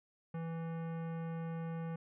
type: tone with hard clipping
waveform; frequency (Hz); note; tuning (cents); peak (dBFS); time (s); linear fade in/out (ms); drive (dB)
sine; 164.81; E3; 0; -40; 0.34-1.96; 5; 17
effects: resampled to 8000 Hz